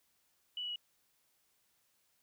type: tone with pitch steps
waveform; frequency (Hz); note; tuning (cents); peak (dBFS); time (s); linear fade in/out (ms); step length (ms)
sine; 2960 / 2936 / 2913; F#7 / F#7 / F#7; 0 / -14 / -28; -37; 0.57-0.759; 2; 63
effects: white hiss -75 dBFS RMS until 2.22 s